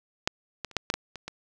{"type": "clicks", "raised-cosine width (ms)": 0.2, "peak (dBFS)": [-6, -15, -30, -7, -6, -11, -22, -19], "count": 8, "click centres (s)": [0.275, 0.647, 0.713, 0.767, 0.901, 0.94, 1.157, 1.28], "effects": []}